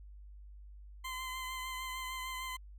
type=tone with vibrato; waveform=20% pulse; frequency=1032 Hz; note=C6; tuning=24 cents flat; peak=-34 dBFS; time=1.04-2.57 s; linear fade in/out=10 ms; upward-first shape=sine; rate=6.6 Hz; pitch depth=21 cents each way; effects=added 50 Hz sine -49 dBFS peak until 2.78 s